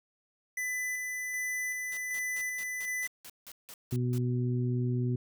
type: tone with tremolo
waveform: square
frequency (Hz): 2000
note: B6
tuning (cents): +21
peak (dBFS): -32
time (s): 0.57-3.07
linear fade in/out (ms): 5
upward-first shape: square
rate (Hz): 1.3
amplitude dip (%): 25
type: noise bursts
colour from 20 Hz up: white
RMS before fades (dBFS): -47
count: 11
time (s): 1.92-4.181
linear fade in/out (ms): 0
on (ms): 51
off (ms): 170
type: harmonic tone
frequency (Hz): 123.47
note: B2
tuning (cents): 0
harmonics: 1 / 2 / 3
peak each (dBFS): -28 / -34 / -38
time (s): 3.92-5.16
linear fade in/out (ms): 5
effects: none